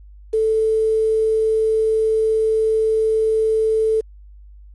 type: tone with quantisation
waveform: sine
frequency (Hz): 440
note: A4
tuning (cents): 0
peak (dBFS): -14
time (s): 0.33-4.01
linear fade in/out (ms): 10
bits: 7
effects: added 50 Hz sine -39 dBFS peak until 4.74 s + MP3 48 kbps